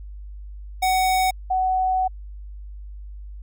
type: tone pair in turn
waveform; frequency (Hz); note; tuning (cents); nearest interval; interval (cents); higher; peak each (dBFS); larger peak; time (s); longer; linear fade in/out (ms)
square / sine; 748 / 748; F#5 / F#5; +19 / +19; unison; 0; neither; -18; neither; 0.82-1.31 / 1.5-2.08; second; 10
effects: added 50 Hz sine -34 dBFS peak until 3.42 s